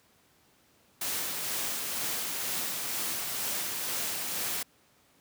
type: noise with tremolo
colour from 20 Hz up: white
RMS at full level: -32 dBFS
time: 1.01-4.63 s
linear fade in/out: 5 ms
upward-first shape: sine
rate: 2.1 Hz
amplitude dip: 25%
effects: pink hiss -64 dBFS RMS until 5.2 s + high-pass 100 Hz 12 dB/octave